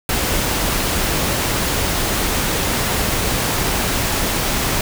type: noise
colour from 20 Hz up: pink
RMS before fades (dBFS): -19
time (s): 0.09-4.81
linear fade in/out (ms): 2
effects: none